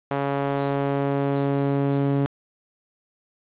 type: tone with band-pass filter sweep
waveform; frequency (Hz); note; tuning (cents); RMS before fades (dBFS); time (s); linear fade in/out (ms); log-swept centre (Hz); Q
sawtooth; 139.8; C#3; +15; -23; 0.11-2.26; 0; 730 to 280; 0.88
effects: resampled to 8000 Hz + 8-bit